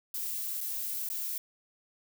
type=noise with dropouts; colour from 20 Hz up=violet; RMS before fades=-35 dBFS; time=0.14-1.38 s; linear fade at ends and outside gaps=2 ms; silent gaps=0.607-0.611 / 1.09-1.1 s; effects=none